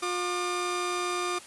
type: tone pair together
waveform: sawtooth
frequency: 356.8 / 1200 Hz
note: F4 / D6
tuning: +37 / +37 cents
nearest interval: octave + major sixth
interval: 2100 cents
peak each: -27 dBFS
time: 0.02-1.39 s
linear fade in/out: 10 ms
effects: white hiss -47 dBFS RMS until 1.46 s + resampled to 24000 Hz